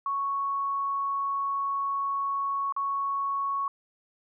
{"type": "tone with dropouts", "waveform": "sine", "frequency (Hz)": 1108.7, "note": "C#6", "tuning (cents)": 0, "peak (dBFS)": -26, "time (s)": [0.06, 3.68], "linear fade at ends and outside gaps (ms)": 2, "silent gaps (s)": [2.724, 2.764], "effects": []}